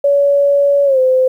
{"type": "tone with pitch glide", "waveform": "sine", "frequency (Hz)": [566, 516], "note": ["C#5", "C5"], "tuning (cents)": [36, -24], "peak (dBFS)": -8, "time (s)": [0.04, 1.28], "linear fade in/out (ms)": 5, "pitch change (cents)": -160, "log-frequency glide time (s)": [0.85, 0.99], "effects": ["8-bit"]}